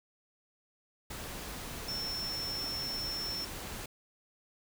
sine tone in noise, 5400 Hz, E8, 41 cents sharp, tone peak -35 dBFS, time 1.88-3.45 s, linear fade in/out 5 ms, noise pink, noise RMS -42 dBFS, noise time 1.1-3.86 s, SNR +4 dB, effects none

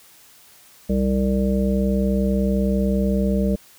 harmonic tone, 65.41 Hz, C2, in tune, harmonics 1 / 3 / 5 / 7 / 9, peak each -23 / -19 / -31 / -27 / -28 dBFS, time 0.89-3.56 s, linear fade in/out 10 ms, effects white hiss -50 dBFS RMS until 3.78 s

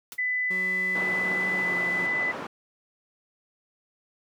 white noise with exponential decay, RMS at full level -36 dBFS, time 0.12-0.2 s, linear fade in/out 0 ms, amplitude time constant 16 ms
sine tone, 2000 Hz, B6, 21 cents sharp, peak -24 dBFS, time 0.18-2.32 s, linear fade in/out 10 ms
25% pulse tone with pitch glide, 186.2 to 179.34 Hz, F#3 to F3, +11 to +46 cents, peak -33 dBFS, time 0.5-2.07 s, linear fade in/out 10 ms, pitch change -65 cents, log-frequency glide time 1.62-1.7 s
white band-pass noise, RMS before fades -36 dBFS, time 0.95-2.47 s, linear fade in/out 5 ms, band 170 to 1100 Hz, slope 12 dB/octave
effects none

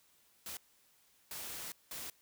white noise bursts at uneven times, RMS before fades -44 dBFS, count 3, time 0.46-0.57 / 1.31-1.72 / 1.91-2.1 s, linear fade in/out 2 ms, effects white hiss -69 dBFS RMS until 2.21 s

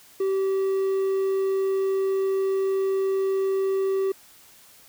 triangle tone with quantisation, 386.2 Hz, G4, 26 cents flat, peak -19 dBFS, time 0.2-4.12 s, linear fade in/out 5 ms, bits 8, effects white hiss -52 dBFS RMS until 4.88 s

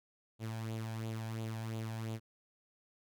sawtooth tone with flanger, 111.7 Hz, A2, 27 cents sharp, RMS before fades -40 dBFS, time 0.39-2.2 s, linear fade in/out 50 ms, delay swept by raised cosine 0.27 to 1.27 ms, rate 2.9 Hz, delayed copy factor +0.55, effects none

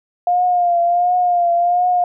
sine tone with vibrato, 705 Hz, F5, 16 cents sharp, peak -12 dBFS, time 0.27-2.04 s, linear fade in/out 2 ms, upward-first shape triangle, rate 1.4 Hz, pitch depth 50 cents each way, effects none

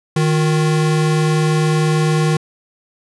square tone pair together, 155.56 / 357.8 Hz, D#3 / F4, 0 / +42 cents, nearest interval octave + major second, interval 1442 cents, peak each -14 / -23 dBFS, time 0.16-2.37 s, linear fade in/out 5 ms, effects resampled to 24000 Hz

